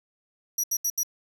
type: tone bursts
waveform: sawtooth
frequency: 5800 Hz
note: F#8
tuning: 35 cents flat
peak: -21 dBFS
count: 4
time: 0.58-1.033 s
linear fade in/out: 5 ms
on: 57 ms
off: 75 ms
effects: none